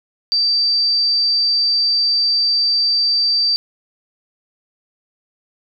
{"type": "tone", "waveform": "sine", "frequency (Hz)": 4658, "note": "D8", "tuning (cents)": -15, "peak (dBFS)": -13, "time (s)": [0.32, 3.56], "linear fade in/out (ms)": 0, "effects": []}